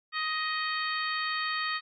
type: harmonic tone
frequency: 626 Hz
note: D#5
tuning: 10 cents sharp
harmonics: 2 / 3 / 4 / 5 / 6 / 7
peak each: -33 / -33 / -39 / -41 / -40 / -38 dBFS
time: 0.12-1.81 s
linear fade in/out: 50 ms
effects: none